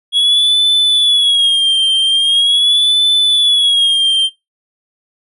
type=tone with vibrato; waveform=triangle; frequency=3327 Hz; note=G#7; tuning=2 cents sharp; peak=-7 dBFS; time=0.12-4.3 s; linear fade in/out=50 ms; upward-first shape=sine; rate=0.42 Hz; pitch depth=93 cents each way; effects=noise-tail reverb RT60 0.2 s tail -18 dB re dry + resampled to 32000 Hz